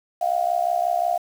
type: tone with amplitude modulation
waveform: sine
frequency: 701 Hz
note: F5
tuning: 6 cents sharp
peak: -15 dBFS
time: 0.21-1.18 s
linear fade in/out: 10 ms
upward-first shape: sine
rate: 65.6 Hz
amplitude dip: 90%
effects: 7-bit